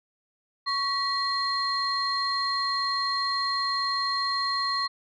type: tone cluster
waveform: sine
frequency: 1113 / 1936 / 4207 Hz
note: C#6 / B6 / C8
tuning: +7 / -35 / +9 cents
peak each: -27 / -33 / -27 dBFS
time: 0.66-4.88 s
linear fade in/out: 20 ms
effects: tanh soft clip ceiling -17 dBFS